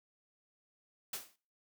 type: noise with exponential decay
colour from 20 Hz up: white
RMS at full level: -36 dBFS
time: 1.13-1.36 s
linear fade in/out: 5 ms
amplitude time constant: 48 ms
effects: noise-tail reverb RT60 0.4 s tail -22 dB re dry + high-pass 150 Hz 12 dB/octave